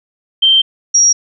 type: tone pair in turn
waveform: sine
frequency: 3136 / 5672 Hz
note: G7 / F8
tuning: 0 / +26 cents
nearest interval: minor seventh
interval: 1026 cents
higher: second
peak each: -6 dBFS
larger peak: neither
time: 0.42-0.62 / 0.94-1.13 s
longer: first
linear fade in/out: 10 ms
effects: none